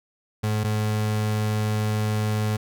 35% pulse tone pair in turn, 107 / 107 Hz, A2 / A2, -48 / -48 cents, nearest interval unison, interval 0 cents, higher neither, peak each -20 dBFS, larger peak neither, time 0.43-0.64 / 0.64-2.57 s, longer second, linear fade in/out 10 ms, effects none

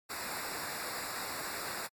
pink noise with comb filter, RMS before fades -40 dBFS, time 0.09-1.88 s, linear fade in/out 20 ms, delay 0.32 ms, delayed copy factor -0.95, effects AAC 64 kbps

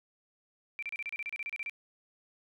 sine tone bursts, 2349 Hz, D7, in tune, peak -34 dBFS, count 14, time 0.79-1.696 s, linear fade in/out 0 ms, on 35 ms, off 32 ms, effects none

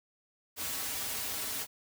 white noise with comb filter, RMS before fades -36 dBFS, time 0.56-1.67 s, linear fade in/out 50 ms, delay 5.7 ms, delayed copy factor -1, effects none

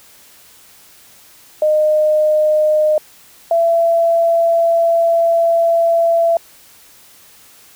sine tone pair in turn, 613 / 670.9 Hz, D#5 / E5, -26 / +30 cents, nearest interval major second, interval 156 cents, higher second, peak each -10 dBFS, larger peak neither, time 1.62-2.98 / 3.51-6.37 s, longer second, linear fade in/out 2 ms, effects white hiss -45 dBFS RMS until 7.75 s

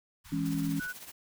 pink band-stop noise, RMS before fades -50 dBFS, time 0.24-0.88 s, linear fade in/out 20 ms, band 170 to 900 Hz, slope 48 dB/octave
sine chord, C# minor, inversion first, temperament equal, 164.81 / 207.7 / 277.2 Hz, E3 / G#3 / C#4, 0 / 0 / 0 cents, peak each -32 / -37 / -31 dBFS, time 0.32-0.8 s, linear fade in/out 5 ms
white noise with tremolo, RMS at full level -44 dBFS, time 0.45-1.12 s, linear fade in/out 10 ms, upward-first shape triangle, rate 16 Hz, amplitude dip 70%
sine tone, 1480 Hz, F#6, in tune, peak -34 dBFS, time 0.79-0.93 s, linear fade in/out 20 ms
effects none

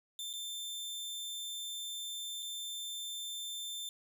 sawtooth tone with dropouts, 3560 Hz, A7, 20 cents sharp, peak -36 dBFS, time 0.19-3.89 s, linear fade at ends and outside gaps 1 ms, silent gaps 0.33-0.336 / 2.424-2.427 s, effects none

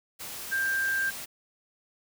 sine tone in noise, 1585 Hz, G6, 19 cents sharp, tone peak -25 dBFS, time 0.51-1.11 s, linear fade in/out 20 ms, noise white, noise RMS -39 dBFS, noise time 0.19-1.26 s, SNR +11 dB, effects none

